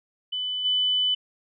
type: tone with level steps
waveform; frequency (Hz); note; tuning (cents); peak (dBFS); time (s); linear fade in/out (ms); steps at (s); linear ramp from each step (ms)
sine; 3000; F#7; +23; -26 / -20; 0.32-1.15; 10; 0.64; 20
effects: none